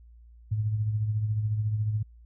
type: tone with tremolo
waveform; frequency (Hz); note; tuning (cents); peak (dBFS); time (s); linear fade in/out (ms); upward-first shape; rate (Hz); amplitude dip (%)
sine; 107.2; A2; -45; -22; 0.51-2.03; 10; triangle; 14; 55
effects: added 58 Hz sine -49 dBFS peak until 2.25 s